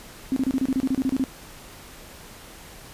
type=tone bursts; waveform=sine; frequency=263.7 Hz; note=C4; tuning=14 cents sharp; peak=-19 dBFS; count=13; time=0.32-1.239 s; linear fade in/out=0 ms; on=43 ms; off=30 ms; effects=pink hiss -44 dBFS RMS until 2.93 s + resampled to 32000 Hz